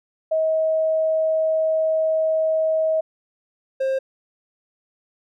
sine / triangle tone pair in turn, 636 / 531.7 Hz, D#5 / C5, +38 / +28 cents, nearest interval minor third, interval 310 cents, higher first, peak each -17 / -17 dBFS, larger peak neither, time 0.31-3.01 / 3.8-3.99 s, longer first, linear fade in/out 10 ms, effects none

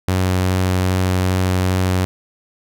sawtooth tone with vibrato, 92.5 Hz, F#2, in tune, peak -11 dBFS, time 0.08-2.05 s, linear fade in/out 0 ms, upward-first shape triangle, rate 2.5 Hz, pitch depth 11 cents each way, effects none

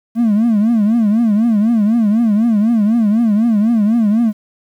triangle tone with vibrato, 220 Hz, A3, in tune, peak -7 dBFS, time 0.15-4.33 s, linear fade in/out 50 ms, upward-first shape triangle, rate 4 Hz, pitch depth 170 cents each way, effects tanh soft clip ceiling -4 dBFS + 8-bit

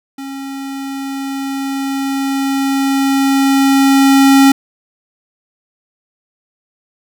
square tone with level ramp, 272.7 Hz, C#4, 28 cents flat, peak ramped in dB -25 to -5 dBFS, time 0.18-4.52 s, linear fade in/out 5 ms, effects none

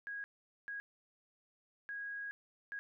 sine tone bursts at uneven times, 1647 Hz, G#6, 15 cents flat, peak -40 dBFS, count 4, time 0.07-0.24 / 0.68-0.8 / 1.89-2.31 / 2.72-2.79 s, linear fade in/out 0 ms, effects none

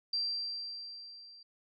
sine tone with level ramp, 4712 Hz, D8, 5 cents sharp, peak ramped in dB -29 to -52 dBFS, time 0.13-1.43 s, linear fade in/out 5 ms, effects none

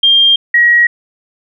sine tone pair in turn, 3200 / 1902.7 Hz, G7 / A#6, +35 / +35 cents, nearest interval major sixth, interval 900 cents, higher first, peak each -5 dBFS, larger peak neither, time 0.03-0.36 / 0.54-0.87 s, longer neither, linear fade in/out 5 ms, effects none

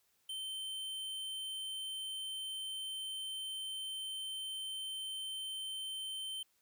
square tone, 3099 Hz, G7, 21 cents flat, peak -40 dBFS, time 0.29-6.43 s, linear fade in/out 5 ms, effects white hiss -75 dBFS RMS until 6.61 s

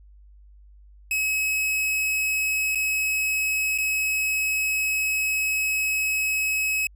45% pulse tone with dropouts, 2563 Hz, E7, 49 cents flat, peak -22 dBFS, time 1.11-6.87 s, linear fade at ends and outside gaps 2 ms, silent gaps 2.749-2.755 / 3.778-3.784 s, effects added 50 Hz sine -47 dBFS peak until 6.95 s

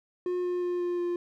triangle tone with pitch steps, 359.1 / 356.8 / 354.6 / 352.3 / 350.1 Hz, F4 / F4 / F4 / F4 / F4, +48 / +37 / +26 / +15 / +4 cents, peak -25 dBFS, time 0.26-1.16 s, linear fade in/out 2 ms, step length 180 ms, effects none

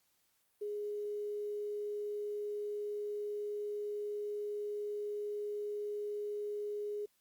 sine tone with quantisation, 415.3 Hz, G#4, in tune, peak -36 dBFS, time 0.61-7.06 s, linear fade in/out 10 ms, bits 11, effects white hiss -75 dBFS RMS until 7.2 s + Opus 48 kbps

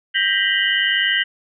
sine tone cluster, 1581 / 1876 / 1976 / 2877 / 3072 Hz, G6 / A#6 / B6 / F#7 / G7, +14 / +11 / 0 / -49 / -36 cents, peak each -22 dBFS, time 0.14-1.24 s, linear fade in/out 20 ms, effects none

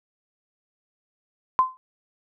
sine tone with exponential decay, 1033 Hz, C6, 22 cents flat, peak -11 dBFS, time 1.59-1.77 s, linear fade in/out 0 ms, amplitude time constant 37 ms, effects none

